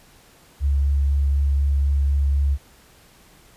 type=tone with vibrato; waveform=sine; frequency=70 Hz; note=C#2; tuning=18 cents sharp; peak=-16 dBFS; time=0.6-2.58 s; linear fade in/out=50 ms; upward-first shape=triangle; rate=4 Hz; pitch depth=14 cents each way; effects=pink hiss -52 dBFS RMS until 3.56 s + resampled to 32000 Hz